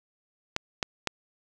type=clicks; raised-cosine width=0.2 ms; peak=-9 dBFS; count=3; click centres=0.564 / 0.828 / 1.073 s; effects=none